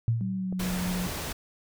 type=tone with exponential decay; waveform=sine; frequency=115.1 Hz; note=A#2; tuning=22 cents flat; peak=-19 dBFS; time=0.08-0.59 s; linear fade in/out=0 ms; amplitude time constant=110 ms
type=tone with pitch glide; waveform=sine; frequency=190 to 180.58 Hz; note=F#3 to F#3; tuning=+46 to -42 cents; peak=-28 dBFS; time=0.21-1.07 s; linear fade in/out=0 ms; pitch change=-88 cents; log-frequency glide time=0.31-0.77 s
type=click; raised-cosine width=2 ms; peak=-25 dBFS; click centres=0.526 s
type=noise; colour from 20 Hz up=pink; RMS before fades=-34 dBFS; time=0.59-1.33 s; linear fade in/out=10 ms
effects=none